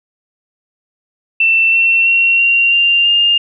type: tone with pitch steps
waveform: sine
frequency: 2679 / 2705 / 2732 / 2759 / 2786 / 2814 Hz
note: E7 / E7 / F7 / F7 / F7 / F7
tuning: +27 / +44 / -39 / -22 / -5 / +12 cents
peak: -8 dBFS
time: 1.4-3.38 s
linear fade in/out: 5 ms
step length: 330 ms
effects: none